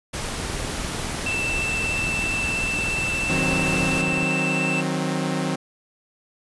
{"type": "noise", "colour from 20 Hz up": "pink", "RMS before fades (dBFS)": -29, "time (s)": [0.13, 4.02], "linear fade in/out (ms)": 10}
{"type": "click train", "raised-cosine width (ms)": 3, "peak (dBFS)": -20, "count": 78, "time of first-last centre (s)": [0.4, 4.231], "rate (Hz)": 20.1}
{"type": "tone with vibrato", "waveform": "triangle", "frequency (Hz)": 2660, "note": "E7", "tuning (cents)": 15, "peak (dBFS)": -22, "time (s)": [1.26, 4.81], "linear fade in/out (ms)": 5, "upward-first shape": "sine", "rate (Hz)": 17, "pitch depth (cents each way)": 15}
{"type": "chord", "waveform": "sawtooth", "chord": "C diminished", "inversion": "first", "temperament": "equal with one note detuned", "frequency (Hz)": [155.56, 185, 263.7], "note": ["Eb3", "Gb3", "C4"], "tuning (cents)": [0, 0, 14], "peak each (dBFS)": -23, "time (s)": [3.29, 5.56], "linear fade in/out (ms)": 10}
{"effects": ["resampled to 24000 Hz"]}